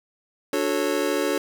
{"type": "chord", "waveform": "square", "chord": "D major seventh", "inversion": "none", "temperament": "just", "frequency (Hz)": [293.7, 367.1, 440.5, 550.6], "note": ["D4", "F#4", "A4", "C#5"], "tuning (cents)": [0, -14, 2, -12], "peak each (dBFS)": -28, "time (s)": [0.53, 1.38], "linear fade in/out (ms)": 2, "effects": []}